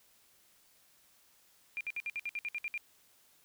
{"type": "tone bursts", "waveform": "sine", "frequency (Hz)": 2399, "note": "D7", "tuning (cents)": 36, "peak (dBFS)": -34, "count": 11, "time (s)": [1.77, 2.777], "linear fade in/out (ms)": 0, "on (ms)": 37, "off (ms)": 60, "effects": ["white hiss -66 dBFS RMS until 3.44 s"]}